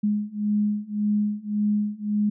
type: beating tone pair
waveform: sine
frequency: 207.7 / 209.5 Hz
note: G#3 / G#3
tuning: 0 / +15 cents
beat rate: 1.8 Hz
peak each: -25 / -24 dBFS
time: 0.03-2.3 s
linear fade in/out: 10 ms
effects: none